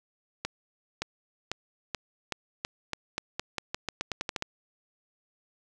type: accelerating click train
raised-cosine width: 0.2 ms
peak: -13 dBFS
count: 18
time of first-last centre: 0.45-4.424 s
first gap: 570 ms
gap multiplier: 0.87
effects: none